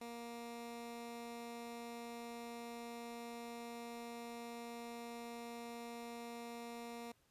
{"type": "tone", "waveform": "15% pulse", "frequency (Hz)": 235.1, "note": "A#3", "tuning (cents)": 15, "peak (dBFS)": -40, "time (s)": [0.01, 7.12], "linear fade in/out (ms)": 5, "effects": ["pink hiss -75 dBFS RMS until 7.3 s", "resampled to 32000 Hz"]}